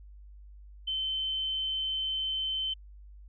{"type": "tone", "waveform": "sine", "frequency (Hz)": 3077, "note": "G7", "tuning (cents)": -33, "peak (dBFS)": -29, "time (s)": [0.87, 2.74], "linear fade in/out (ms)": 10, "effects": ["added 50 Hz sine -47 dBFS peak until 3.28 s"]}